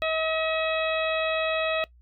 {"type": "harmonic tone with a mistuned harmonic", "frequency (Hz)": 639, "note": "D#5", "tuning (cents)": 46, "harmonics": [1, 2, 3, 4, 5, 6], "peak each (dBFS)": [-26, -32, -35, -31, -37, -37], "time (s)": [0.02, 1.84], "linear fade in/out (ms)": 0, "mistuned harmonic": 5, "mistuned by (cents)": 67, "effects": ["noise-tail reverb RT60 0.1 s tail -20 dB re dry", "added 60 Hz sine -52 dBFS peak until 2.01 s"]}